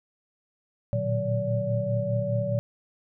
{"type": "tone cluster", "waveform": "sine", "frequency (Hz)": [113.7, 118.6, 149.4, 185.8, 574], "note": ["A#2", "A#2", "D3", "F#3", "D5"], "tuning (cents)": [-43, 30, 30, 7, -40], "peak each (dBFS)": [-31, -28, -36, -33, -28], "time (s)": [0.93, 2.59], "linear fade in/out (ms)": 0, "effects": []}